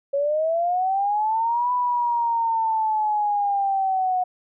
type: linear two-way sweep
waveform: sine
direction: up then down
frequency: 551 to 992 to 728 Hz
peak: -19 dBFS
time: 0.13-4.24 s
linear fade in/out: 10 ms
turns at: 1.72 s
effects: none